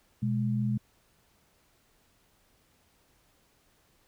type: tone pair together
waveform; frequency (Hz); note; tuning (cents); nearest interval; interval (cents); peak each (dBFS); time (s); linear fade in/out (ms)
sine; 123.47 / 208.9; B2 / G#3; 0 / +10; major sixth; 910; -28 / -29; 0.22-0.78; 10
effects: pink hiss -67 dBFS RMS until 4.07 s